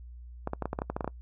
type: clicks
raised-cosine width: 1 ms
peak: -17 dBFS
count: 12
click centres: 0.474 / 0.534 / 0.623 / 0.656 / 0.731 / 0.789 / 0.819 / 0.9 / 0.965 / 1.008 / 1.045 / 1.077 s
effects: noise-tail reverb RT60 0.1 s tail -25 dB re dry + added 60 Hz sine -43 dBFS peak until 1.21 s